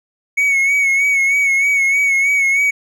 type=tone with vibrato; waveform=triangle; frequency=2217 Hz; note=C#7; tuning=in tune; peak=-10 dBFS; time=0.37-2.71 s; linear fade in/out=10 ms; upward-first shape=sine; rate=3.2 Hz; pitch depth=44 cents each way; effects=none